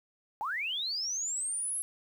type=linear sweep; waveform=sine; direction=up; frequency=785 to 11080 Hz; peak=-31 dBFS; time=0.41-1.82 s; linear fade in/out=0 ms; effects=10-bit